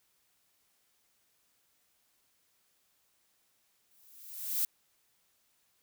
violet noise with exponential growth, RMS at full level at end -28 dBFS, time 3.91-4.65 s, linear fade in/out 2 ms, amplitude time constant 160 ms, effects white hiss -73 dBFS RMS until 5.82 s

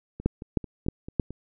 two click trains, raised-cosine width 3 ms, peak -9 / -24 dBFS, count 4 / 6, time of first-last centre 0.26-1.198 / 0.2-1.306 s, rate 3.2 / 4.52 Hz, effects none

